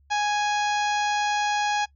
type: harmonic tone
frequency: 830.6 Hz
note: G#5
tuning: in tune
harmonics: 1 / 2 / 3 / 4 / 5 / 6 / 7 / 8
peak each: -23 / -29 / -33 / -35 / -37 / -39 / -40 / -41 dBFS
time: 0.1-1.86 s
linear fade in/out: 20 ms
effects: noise-tail reverb RT60 0.1 s tail -20 dB re dry + added 70 Hz sine -56 dBFS peak until 1.95 s